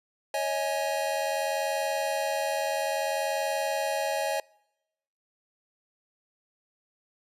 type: chord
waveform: square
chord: C# suspended second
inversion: none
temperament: equal with one note detuned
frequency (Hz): 554.4 / 635 / 830.6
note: C#5 / D#5 / G#5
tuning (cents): 0 / +35 / 0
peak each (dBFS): -32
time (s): 0.34-4.4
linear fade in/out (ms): 2
effects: noise-tail reverb RT60 0.9 s tail -26 dB re dry + resampled to 32000 Hz